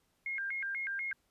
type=tone with vibrato; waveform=sine; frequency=1851 Hz; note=A#6; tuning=13 cents flat; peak=-34 dBFS; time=0.26-1.13 s; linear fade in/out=2 ms; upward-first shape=square; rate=4.1 Hz; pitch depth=260 cents each way; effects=pink hiss -75 dBFS RMS until 1.3 s + resampled to 32000 Hz